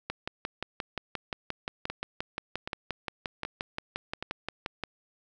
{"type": "two click trains", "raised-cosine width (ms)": 0.3, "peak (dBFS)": [-16, -18], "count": [28, 4], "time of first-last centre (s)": [[0.1, 4.837], [1.9, 4.226]], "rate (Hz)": [5.7, 1.29], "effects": []}